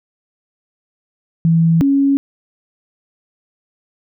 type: tone pair in turn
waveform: sine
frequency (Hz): 164.81 / 277.2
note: E3 / C#4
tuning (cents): 0 / 0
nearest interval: major sixth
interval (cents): 900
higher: second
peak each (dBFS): -9 / -10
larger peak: first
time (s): 1.45-1.81 / 1.81-2.17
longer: neither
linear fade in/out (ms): 0
effects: none